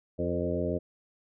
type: harmonic tone with a mistuned harmonic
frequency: 87.31 Hz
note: F2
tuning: in tune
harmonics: 1 / 2 / 3 / 4 / 5 / 6 / 7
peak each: -35 / -35 / -35 / -35 / -35 / -35 / -35 dBFS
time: 0.18-0.79 s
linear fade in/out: 20 ms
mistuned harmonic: 5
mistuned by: +35 cents
effects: none